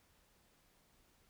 silence, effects pink hiss -71 dBFS RMS until 1.29 s

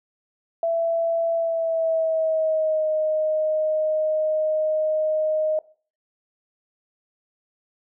sine tone with pitch glide, 666 to 621.4 Hz, E5 to D#5, +18 to -2 cents, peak -19 dBFS, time 0.63-5.59 s, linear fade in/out 2 ms, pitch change -120 cents, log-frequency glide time 1.35-2.88 s, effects noise-tail reverb RT60 0.4 s tail -20 dB re dry

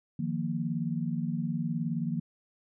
sine chord, Eb suspended second, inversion none, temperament equal, 155.56 / 174.61 / 233.1 Hz, Eb3 / F3 / Bb3, 0 / 0 / 0 cents, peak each -33 dBFS, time 0.19-2.2 s, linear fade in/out 5 ms, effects none

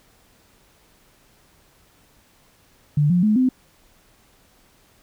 sine tone with pitch steps, 147.4 / 177.33 / 213.3 / 256.6 Hz, D3 / F3 / G#3 / C4, +7 / +27 / +46 / -34 cents, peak -14 dBFS, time 2.97-3.49 s, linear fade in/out 5 ms, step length 130 ms, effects pink hiss -57 dBFS RMS until 5.02 s

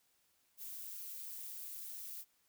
violet noise with amplitude modulation, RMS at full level -44 dBFS, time 0.57-2.25 s, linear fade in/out 50 ms, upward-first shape sine, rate 198 Hz, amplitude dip 60%, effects white hiss -75 dBFS RMS until 2.48 s

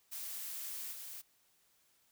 blue noise with level steps, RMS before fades -43 / -47 dBFS, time 0.11-1.22 s, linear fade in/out 20 ms, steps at 0.91 s, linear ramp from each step 20 ms, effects white hiss -72 dBFS RMS until 2.11 s

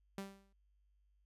sawtooth tone with exponential decay, 196 Hz, G3, in tune, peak -36 dBFS, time 0.18-0.53 s, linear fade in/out 2 ms, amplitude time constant 76 ms, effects added 50 Hz sine -70 dBFS peak until 1.25 s + resampled to 32000 Hz

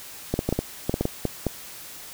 clicks, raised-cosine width 2 ms, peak -9 dBFS, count 11, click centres 0.34 / 0.391 / 0.49 / 0.526 / 0.59 / 0.895 / 0.941 / 1.01 / 1.054 / 1.253 / 1.467 s, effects white hiss -41 dBFS RMS until 2.13 s

